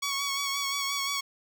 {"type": "tone with vibrato", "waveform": "10% pulse", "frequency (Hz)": 1117, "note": "C#6", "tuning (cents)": 13, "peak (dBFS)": -20, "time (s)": [0.02, 1.21], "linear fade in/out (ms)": 10, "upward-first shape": "sine", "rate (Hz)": 5.7, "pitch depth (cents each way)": 28, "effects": []}